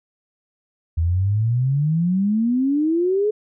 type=exponential sweep; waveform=sine; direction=up; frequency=79.6 to 432 Hz; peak=-16 dBFS; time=0.97-3.31 s; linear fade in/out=10 ms; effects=none